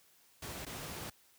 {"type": "noise with dropouts", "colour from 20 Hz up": "pink", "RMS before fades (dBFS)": -43, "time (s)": [0.42, 1.1], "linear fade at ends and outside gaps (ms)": 5, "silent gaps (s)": [0.652, 0.664], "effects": ["white hiss -66 dBFS RMS until 1.38 s", "high-pass 60 Hz 12 dB/octave"]}